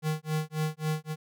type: tone with tremolo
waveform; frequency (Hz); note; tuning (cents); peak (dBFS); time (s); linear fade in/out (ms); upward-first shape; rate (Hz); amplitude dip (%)
square; 155.3; D#3; -3; -26; 0.02-1.16; 50; sine; 3.7; 100
effects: none